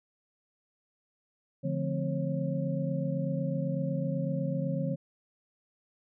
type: tone cluster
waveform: sine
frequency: 146.1 / 174.1 / 216.2 / 259.7 / 543 Hz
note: D3 / F3 / A3 / C4 / C#5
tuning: -9 / -5 / -30 / -13 / -36 cents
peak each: -32 / -33 / -40 / -37 / -36 dBFS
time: 1.63-4.96 s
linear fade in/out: 20 ms
effects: none

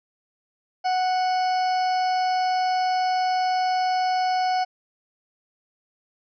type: harmonic tone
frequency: 739 Hz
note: F#5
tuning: 2 cents flat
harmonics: 1 / 2 / 3 / 4 / 6 / 7 / 8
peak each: -20 / -35 / -37 / -42 / -38 / -37 / -49 dBFS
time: 0.84-4.65 s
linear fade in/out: 20 ms
effects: none

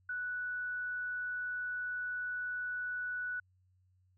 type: tone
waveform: sine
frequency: 1479 Hz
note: F#6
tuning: 1 cent flat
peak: -35 dBFS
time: 0.09-3.4 s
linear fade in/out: 5 ms
effects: added 92 Hz sine -67 dBFS peak until 4.17 s

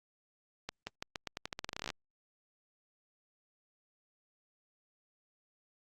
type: accelerating click train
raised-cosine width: 0.2 ms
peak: -20 dBFS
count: 20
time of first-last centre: 0.69-1.902 s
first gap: 180 ms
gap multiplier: 0.86
effects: Opus 48 kbps

